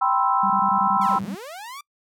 sine chord, C major seventh, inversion second, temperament equal, 784 / 987.8 / 1046.5 / 1318.5 Hz, G5 / B5 / C6 / E6, 0 / 0 / 0 / 0 cents, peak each -23 dBFS, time 0.01-1.19 s, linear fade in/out 10 ms
sine tone bursts, 196 Hz, G3, in tune, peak -27 dBFS, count 10, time 0.43-1.349 s, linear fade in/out 5 ms, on 73 ms, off 21 ms
sawtooth linear two-way sweep, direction down then up, 1192 to 87.31 to 1192 Hz, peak -31 dBFS, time 1.01-1.81 s, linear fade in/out 5 ms, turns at 1.21 s
effects noise-tail reverb RT60 0.1 s tail -26 dB re dry

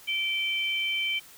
sine tone pair together, 2335 / 3089 Hz, D7 / G7, -11 / -26 cents, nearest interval perfect fourth, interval 485 cents, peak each -28 / -29 dBFS, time 0.07-1.2 s, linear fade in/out 20 ms, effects white hiss -51 dBFS RMS until 1.37 s

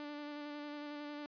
sawtooth tone with vibrato, 293.9 Hz, D4, 1 cent sharp, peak -39 dBFS, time 0-1.26 s, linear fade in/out 0 ms, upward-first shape square, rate 11 Hz, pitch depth 13 cents each way, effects resampled to 11025 Hz

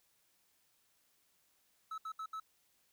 triangle tone bursts at uneven times, 1300 Hz, E6, 24 cents flat, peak -38 dBFS, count 4, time 1.91-1.98 / 2.05-2.12 / 2.19-2.26 / 2.33-2.4 s, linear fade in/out 5 ms, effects white hiss -74 dBFS RMS until 2.92 s

